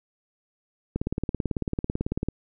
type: click train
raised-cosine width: 3 ms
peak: -13 dBFS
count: 25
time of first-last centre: 0.96-2.286 s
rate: 18.1 Hz
effects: none